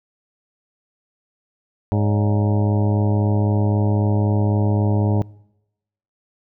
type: harmonic tone with a mistuned harmonic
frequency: 103.83 Hz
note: G#2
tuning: in tune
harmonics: 1 / 2 / 3 / 4 / 5 / 6 / 7 / 8 / 9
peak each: -17 / -23 / -27 / -29 / -31 / -33 / -34 / -35 / -36 dBFS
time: 1.92-5.22 s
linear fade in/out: 0 ms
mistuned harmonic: 5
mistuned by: +120 cents
effects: noise-tail reverb RT60 0.9 s tail -24 dB re dry